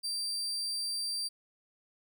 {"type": "tone", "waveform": "35% pulse", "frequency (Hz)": 4699, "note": "D8", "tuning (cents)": 0, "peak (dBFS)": -31, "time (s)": [0.03, 1.29], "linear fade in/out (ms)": 20, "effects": []}